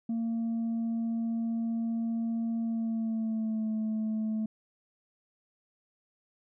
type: tone with pitch glide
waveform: sine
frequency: 228.8 to 218.1 Hz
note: A#3 to A3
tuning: -32 to -15 cents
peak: -26 dBFS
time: 0.09-4.46 s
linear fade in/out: 5 ms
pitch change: -83 cents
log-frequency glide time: 2.6-3.7 s
effects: tanh soft clip ceiling -27 dBFS